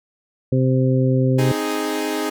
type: harmonic tone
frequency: 130 Hz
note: C3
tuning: 11 cents flat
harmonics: 1 / 2 / 3 / 4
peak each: -16 / -20 / -24 / -24 dBFS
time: 0.52-1.52 s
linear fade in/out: 5 ms
type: chord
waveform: sawtooth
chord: Ab major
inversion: first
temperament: equal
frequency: 261.6 / 311.1 / 415.3 Hz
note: C4 / Eb4 / Ab4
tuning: 0 / 0 / 0 cents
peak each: -24 / -20 / -21 dBFS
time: 1.38-2.3 s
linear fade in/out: 10 ms
effects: none